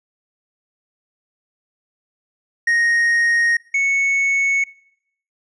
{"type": "tone pair in turn", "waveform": "triangle", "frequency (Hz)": [1867, 2210], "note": ["A#6", "C#7"], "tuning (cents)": [2, -6], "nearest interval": "minor third", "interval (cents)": 292, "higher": "second", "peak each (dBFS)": [-12, -13], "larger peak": "first", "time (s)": [[2.67, 3.57], [3.74, 4.64]], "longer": "neither", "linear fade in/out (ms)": 5, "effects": ["noise-tail reverb RT60 0.7 s tail -22 dB re dry", "resampled to 22050 Hz"]}